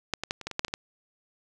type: clicks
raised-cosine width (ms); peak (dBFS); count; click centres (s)
0.2; -9 / -14 / -11 / -23 / -16 / -19 / -9 / -9 / -24 / -12; 10; 0.137 / 0.236 / 0.309 / 0.413 / 0.47 / 0.513 / 0.594 / 0.648 / 0.682 / 0.739
effects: none